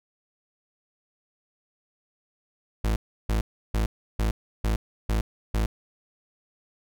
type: tone bursts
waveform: 40% pulse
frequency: 54.3 Hz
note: A1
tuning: 22 cents flat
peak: -21 dBFS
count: 7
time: 2.84-5.66 s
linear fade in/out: 5 ms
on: 120 ms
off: 330 ms
effects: none